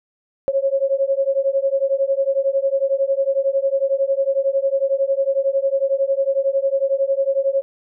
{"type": "beating tone pair", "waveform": "sine", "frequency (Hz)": [540, 551], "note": ["C#5", "C#5"], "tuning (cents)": [-45, -11], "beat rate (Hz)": 11, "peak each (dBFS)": -19, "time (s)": [0.48, 7.62], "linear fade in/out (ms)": 0, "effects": []}